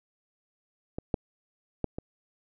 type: clicks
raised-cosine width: 2 ms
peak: -20 / -12 / -14 / -21 dBFS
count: 4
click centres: 0.985 / 1.142 / 1.843 / 1.985 s
effects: none